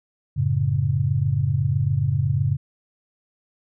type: chord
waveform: sine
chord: F# minor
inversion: none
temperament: just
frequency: 92.5 / 111 / 138.75 Hz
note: F#2 / A2 / C#3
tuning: 0 / +16 / +2 cents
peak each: -25 / -23 / -21 dBFS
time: 0.36-2.57 s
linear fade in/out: 20 ms
effects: none